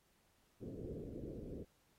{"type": "low-pass noise", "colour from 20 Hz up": "white", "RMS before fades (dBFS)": -47, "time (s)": [0.6, 1.65], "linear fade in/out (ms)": 20, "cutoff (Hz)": 490, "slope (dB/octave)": 48}
{"type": "click", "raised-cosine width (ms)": 3, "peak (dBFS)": -33, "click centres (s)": 0.85}
{"effects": ["pink hiss -75 dBFS RMS until 1.98 s", "AAC 48 kbps"]}